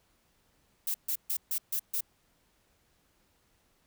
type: noise bursts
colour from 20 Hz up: violet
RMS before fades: -31 dBFS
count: 6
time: 0.87-2.008 s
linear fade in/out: 5 ms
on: 73 ms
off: 140 ms
effects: pink hiss -70 dBFS RMS until 3.86 s